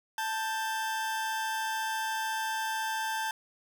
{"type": "tone pair together", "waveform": "40% pulse", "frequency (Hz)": [882, 1571.5], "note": ["A5", "G6"], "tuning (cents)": [4, 4], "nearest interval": "minor seventh", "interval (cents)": 1000, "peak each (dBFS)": [-31, -34], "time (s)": [0.18, 3.31], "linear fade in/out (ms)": 2, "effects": []}